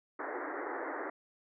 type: band-pass noise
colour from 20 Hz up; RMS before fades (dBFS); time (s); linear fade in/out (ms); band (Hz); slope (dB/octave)
pink; -39; 0.19-1.1; 5; 280 to 2000; 96
effects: none